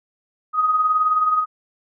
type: tone with tremolo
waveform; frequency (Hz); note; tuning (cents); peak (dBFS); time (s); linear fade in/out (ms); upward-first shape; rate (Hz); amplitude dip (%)
sine; 1252; D#6; +10; -13; 0.53-1.46; 50; sine; 19; 50
effects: none